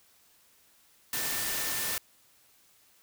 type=tone in noise; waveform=sine; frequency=1789 Hz; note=A6; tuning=28 cents sharp; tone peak=-41 dBFS; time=1.13-1.98 s; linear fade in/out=2 ms; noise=white; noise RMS=-32 dBFS; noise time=1.13-1.98 s; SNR=-12 dB; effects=white hiss -63 dBFS RMS until 3.02 s